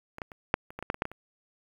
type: clicks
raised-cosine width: 0.5 ms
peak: -25 / -19 / -29 / -6 / -29 / -22 / -21 / -11 / -22 / -11 / -18 / -28 dBFS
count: 12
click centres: 0.184 / 0.218 / 0.318 / 0.541 / 0.705 / 0.79 / 0.826 / 0.901 / 0.944 / 1.021 / 1.054 / 1.116 s
effects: 8-bit